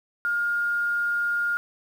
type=tone with quantisation; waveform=sine; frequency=1416 Hz; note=F6; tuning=23 cents sharp; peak=-22 dBFS; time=0.25-1.57 s; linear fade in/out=0 ms; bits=8; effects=none